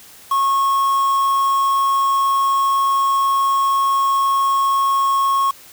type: tone with quantisation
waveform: triangle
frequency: 1093 Hz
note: C#6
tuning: 25 cents flat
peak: -12 dBFS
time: 0.31-5.51 s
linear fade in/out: 5 ms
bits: 5
effects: white hiss -43 dBFS RMS until 5.72 s